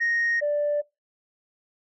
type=tone pair in turn; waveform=sine; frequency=1864.7 / 587.3 Hz; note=A#6 / D5; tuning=0 / 0 cents; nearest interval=octave + minor sixth; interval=2000 cents; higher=first; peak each=-20 dBFS; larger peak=neither; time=0-0.41 / 0.41-0.82 s; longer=neither; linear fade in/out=20 ms; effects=noise-tail reverb RT60 0.2 s tail -21 dB re dry + tanh soft clip ceiling -18 dBFS